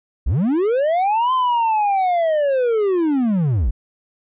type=linear two-way sweep; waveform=triangle; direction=up then down; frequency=42.66 to 1042 to 42.66 Hz; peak=-13 dBFS; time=0.26-3.71 s; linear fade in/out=10 ms; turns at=1.33 s; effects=resampled to 8000 Hz